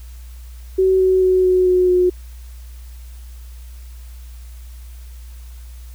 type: tone with pitch steps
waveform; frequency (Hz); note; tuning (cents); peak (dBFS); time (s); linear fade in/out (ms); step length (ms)
sine; 377.6 / 374.3 / 371.1 / 367.9 / 364.7 / 361.6; F#4 / F#4 / F#4 / F#4 / F#4 / F#4; +35 / +20 / +5 / -10 / -25 / -40; -11; 0.78-2.1; 10; 220
effects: added 60 Hz sine -33 dBFS peak until 5.94 s + white hiss -50 dBFS RMS until 5.94 s